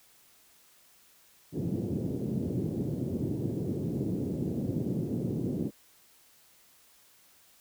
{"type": "band-pass noise", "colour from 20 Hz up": "pink", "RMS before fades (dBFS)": -32, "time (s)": [1.52, 5.71], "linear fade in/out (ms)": 50, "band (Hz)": [110, 380], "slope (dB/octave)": 24, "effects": ["white hiss -61 dBFS RMS until 7.6 s"]}